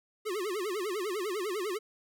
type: tone with vibrato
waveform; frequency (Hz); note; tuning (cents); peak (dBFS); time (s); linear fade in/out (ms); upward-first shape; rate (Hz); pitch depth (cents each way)
square; 392; G4; 0; -32; 0.25-1.79; 20; sine; 10; 200
effects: none